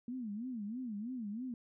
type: tone with vibrato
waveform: sine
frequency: 229 Hz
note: A#3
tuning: 31 cents flat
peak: -38 dBFS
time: 0.08-1.54 s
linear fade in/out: 2 ms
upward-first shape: sine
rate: 3.1 Hz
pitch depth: 220 cents each way
effects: none